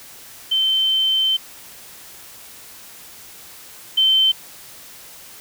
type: tone pair in turn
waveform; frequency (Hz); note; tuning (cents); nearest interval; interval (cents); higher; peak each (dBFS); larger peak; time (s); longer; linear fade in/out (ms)
sine; 3092 / 3092; G7 / G7; -24 / -24; unison; 0; neither; -15 / -12; second; 0.51-1.37 / 3.97-4.32; first; 10
effects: white hiss -41 dBFS RMS until 5.4 s